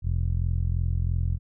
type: tone with low-pass filter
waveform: 15% pulse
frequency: 43 Hz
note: F1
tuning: 26 cents flat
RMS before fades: -25 dBFS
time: 0.02-1.39 s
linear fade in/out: 50 ms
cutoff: 100 Hz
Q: 1.6
effects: none